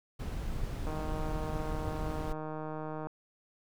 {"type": "noise", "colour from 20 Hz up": "brown", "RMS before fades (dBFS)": -36, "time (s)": [0.19, 2.33], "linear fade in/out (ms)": 10}
{"type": "click train", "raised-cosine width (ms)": 1, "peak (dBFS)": -26, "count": 342, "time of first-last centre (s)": [0.87, 3.07], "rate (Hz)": 155}
{"effects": []}